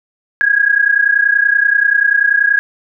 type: tone pair together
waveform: sine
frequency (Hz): 1630.8 / 1661.2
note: G#6 / G#6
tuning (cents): -32 / 0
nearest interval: unison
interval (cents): 32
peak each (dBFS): -12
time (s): 0.41-2.59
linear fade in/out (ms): 0
effects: none